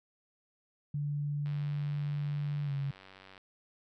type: tone with pitch glide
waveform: sine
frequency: 145.7 to 138.96 Hz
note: D3 to C#3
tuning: -13 to +5 cents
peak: -31 dBFS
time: 0.94-2.91 s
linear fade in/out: 5 ms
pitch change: -82 cents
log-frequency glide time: 2.65-2.72 s
type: click train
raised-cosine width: 0.3 ms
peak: -36 dBFS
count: 184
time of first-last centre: 1.46-3.378 s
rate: 95.4 Hz
effects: none